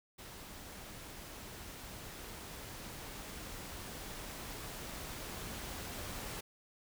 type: noise with level ramp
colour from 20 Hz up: pink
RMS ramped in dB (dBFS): -50 to -43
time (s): 0.18-6.41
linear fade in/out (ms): 10
effects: none

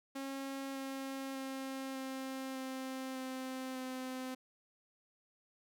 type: tone with pitch steps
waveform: sawtooth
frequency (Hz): 271.8 / 269.5 / 267.1 / 264.8 / 262.5 / 260.3 / 258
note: C#4 / C#4 / C4 / C4 / C4 / C4 / C4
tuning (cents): -34 / -49 / +36 / +21 / +6 / -9 / -24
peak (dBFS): -36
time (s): 0.15-4.35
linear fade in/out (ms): 10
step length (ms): 600
effects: none

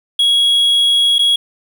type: tone with dropouts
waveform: triangle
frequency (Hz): 3322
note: G#7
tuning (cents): 0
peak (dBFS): -8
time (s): 0.19-1.36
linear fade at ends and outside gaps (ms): 5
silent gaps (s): 1.184-1.191
effects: 7-bit

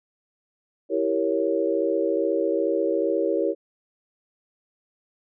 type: chord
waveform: sine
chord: E diminished seventh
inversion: none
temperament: equal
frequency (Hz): 329.6 / 392 / 466.2 / 554.4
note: E4 / G4 / Bb4 / Db5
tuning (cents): 0 / 0 / 0 / 0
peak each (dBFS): -26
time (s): 0.89-3.55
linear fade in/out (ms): 50
effects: none

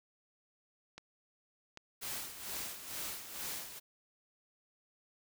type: click train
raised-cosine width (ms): 0.2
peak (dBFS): -30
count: 4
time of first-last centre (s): 0.98-3.361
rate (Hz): 1.26
type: noise with tremolo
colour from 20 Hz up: white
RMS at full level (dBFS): -40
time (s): 2.01-3.8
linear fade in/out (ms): 20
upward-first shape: sine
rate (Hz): 2.2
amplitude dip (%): 65
effects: none

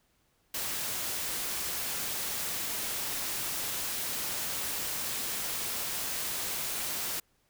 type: noise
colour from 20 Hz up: white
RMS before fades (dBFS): -34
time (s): 0.54-7.2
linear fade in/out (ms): 5
effects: pink hiss -71 dBFS RMS until 7.49 s

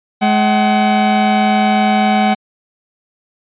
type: tone pair together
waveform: 45% pulse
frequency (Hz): 211.1 / 756.4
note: G#3 / F#5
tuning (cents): +29 / +38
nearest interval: octave + minor seventh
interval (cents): 2209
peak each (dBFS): -13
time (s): 0.21-2.35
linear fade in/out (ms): 20
effects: resampled to 8000 Hz

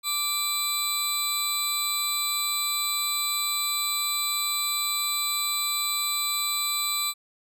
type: tone pair together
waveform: 20% pulse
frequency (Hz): 1174.7 / 3999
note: D6 / B7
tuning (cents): 0 / +21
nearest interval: octave + major sixth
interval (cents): 2121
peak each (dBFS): -26 / -20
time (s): 0.03-7.14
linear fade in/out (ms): 50
effects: none

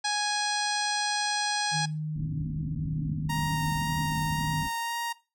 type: harmonic tone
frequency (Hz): 830.6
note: G#5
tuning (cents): 0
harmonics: 1 / 2 / 3 / 4 / 5 / 6 / 7 / 8 / 9 / 10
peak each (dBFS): -30 / -32 / -39 / -37 / -33 / -35 / -36 / -48 / -44 / -39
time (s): 0.04-1.86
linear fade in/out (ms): 10
type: tone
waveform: sine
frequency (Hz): 154.1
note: D#3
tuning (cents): -16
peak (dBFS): -29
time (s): 1.71-4.66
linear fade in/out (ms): 50
type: low-pass noise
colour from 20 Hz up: white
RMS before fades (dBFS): -36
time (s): 2.15-4.69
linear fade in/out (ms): 20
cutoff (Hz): 290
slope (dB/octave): 96
type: tone with vibrato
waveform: sawtooth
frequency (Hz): 932.3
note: A#5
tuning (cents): 0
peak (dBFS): -26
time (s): 3.29-5.13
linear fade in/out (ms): 10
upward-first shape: sine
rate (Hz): 1.9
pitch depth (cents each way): 10
effects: noise-tail reverb RT60 0.3 s tail -20 dB re dry

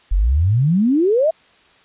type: exponential sweep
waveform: sine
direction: up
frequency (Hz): 41.04 to 672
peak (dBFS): -12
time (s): 0.11-1.31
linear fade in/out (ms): 10
effects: white hiss -52 dBFS RMS until 1.84 s + resampled to 8000 Hz

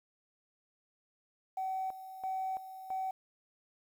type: tone with tremolo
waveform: sine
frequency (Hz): 759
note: F#5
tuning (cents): +44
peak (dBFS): -32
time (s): 1.57-3.11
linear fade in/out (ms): 5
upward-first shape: square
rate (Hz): 1.5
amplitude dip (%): 75
effects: tanh soft clip ceiling -28 dBFS + 10-bit

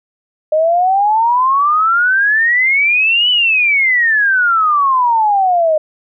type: exponential two-way sweep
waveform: sine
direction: up then down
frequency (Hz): 609 to 3004 to 609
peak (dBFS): -9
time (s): 0.52-5.78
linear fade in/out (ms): 5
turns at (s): 3.3
effects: none

